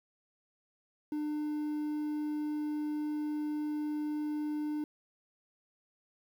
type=tone with quantisation; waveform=triangle; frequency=300.3 Hz; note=D4; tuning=39 cents sharp; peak=-30 dBFS; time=1.12-4.84 s; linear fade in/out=2 ms; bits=10; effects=none